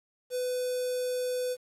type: tone with notch filter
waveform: square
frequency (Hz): 500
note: B4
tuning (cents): +21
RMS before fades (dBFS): -31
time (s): 0.3-1.57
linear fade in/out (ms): 50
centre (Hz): 1900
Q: 0.54
effects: resampled to 32000 Hz + 10-bit